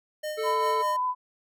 square tone with tremolo, 610 Hz, D#5, 34 cents flat, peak -30 dBFS, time 0.23-0.97 s, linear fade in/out 10 ms, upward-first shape sine, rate 5 Hz, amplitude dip 55%
harmonic tone, 440 Hz, A4, in tune, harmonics 1 / 3 / 5 / 7 / 9 / 10, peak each -28 / -38 / -42 / -49 / -48 / -47 dBFS, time 0.37-0.83 s, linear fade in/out 20 ms
sine tone with vibrato, 1004 Hz, B5, 28 cents sharp, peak -24 dBFS, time 0.43-1.15 s, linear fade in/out 50 ms, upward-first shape triangle, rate 10 Hz, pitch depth 13 cents each way
effects none

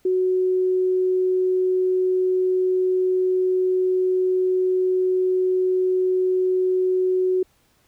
sine tone, 370 Hz, F#4, in tune, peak -17 dBFS, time 0.05-7.43 s, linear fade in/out 5 ms, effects pink hiss -62 dBFS RMS until 7.87 s

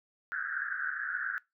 pink band-pass noise, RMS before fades -35 dBFS, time 0.32-1.38 s, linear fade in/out 0 ms, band 1400 to 1700 Hz, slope 96 dB/octave, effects noise-tail reverb RT60 0.2 s tail -21 dB re dry

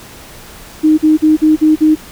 sine tone bursts, 310 Hz, D#4, 6 cents flat, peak -5 dBFS, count 6, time 0.83-1.955 s, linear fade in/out 20 ms, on 150 ms, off 45 ms, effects pink hiss -35 dBFS RMS until 2.11 s

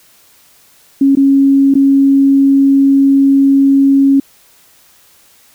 sine tone with dropouts, 274.7 Hz, C#4, 16 cents flat, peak -5 dBFS, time 1.01-4.2 s, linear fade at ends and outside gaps 5 ms, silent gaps 1.153-1.17 / 1.741-1.752 s, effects white hiss -47 dBFS RMS until 5.54 s

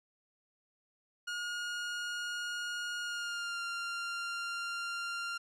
sawtooth tone with pitch glide, 1433 to 1390.6 Hz, F6 to F6, +44 to -8 cents, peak -32 dBFS, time 1.27-5.38 s, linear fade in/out 10 ms, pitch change -52 cents, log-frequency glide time 3.01-3.62 s, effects low-pass 7000 Hz 12 dB/octave

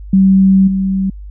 sine tone with level steps, 191.8 Hz, G3, 37 cents flat, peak -5 / -12 dBFS, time 0.13-1.1 s, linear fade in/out 5 ms, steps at 0.67 s, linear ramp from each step 10 ms, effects added 50 Hz sine -27 dBFS peak until 1.3 s

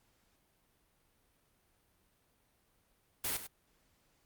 white noise with echo, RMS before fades -35 dBFS, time 3.24-3.37 s, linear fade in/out 5 ms, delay 100 ms, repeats 1, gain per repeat -11 dB, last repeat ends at 3.47 s, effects pink hiss -73 dBFS RMS until 4.25 s + Opus 48 kbps

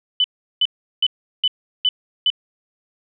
sine tone bursts, 3000 Hz, F#7, 23 cents sharp, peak -13 dBFS, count 6, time 0.2-2.302 s, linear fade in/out 2 ms, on 42 ms, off 370 ms, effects none

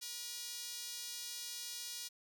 sawtooth tone with high-pass filter, 479.6 Hz, A#4, 49 cents sharp, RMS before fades -45 dBFS, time 0.01-2.09 s, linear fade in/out 20 ms, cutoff 4600 Hz, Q 1.4, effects none

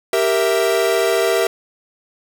45% pulse chord, E diminished, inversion first, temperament equal, 392 / 466.2 / 659.3 Hz, G4 / Bb4 / E5, 0 / 0 / 0 cents, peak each -19 dBFS, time 0.13-1.47 s, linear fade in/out 2 ms, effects none

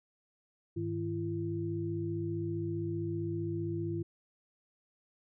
sine tone cluster, 102.8 / 158.1 / 338.6 Hz, G#2 / D#3 / E4, -17 / +28 / +46 cents, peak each -37 / -39 / -35 dBFS, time 0.76-4.03 s, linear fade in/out 10 ms, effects none

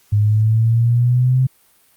sine exponential sweep, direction up, 103.1 to 131.2 Hz, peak -11 dBFS, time 0.12-1.47 s, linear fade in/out 10 ms, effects white hiss -55 dBFS RMS until 1.96 s + Opus 48 kbps

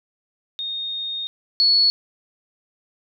sine tone pair in turn, 3697 / 4396 Hz, A#7 / C#8, -15 / -15 cents, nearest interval minor third, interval 300 cents, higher second, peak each -25 / -13 dBFS, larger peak second, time 0.59-1.27 / 1.6-1.9 s, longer first, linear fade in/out 0 ms, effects none

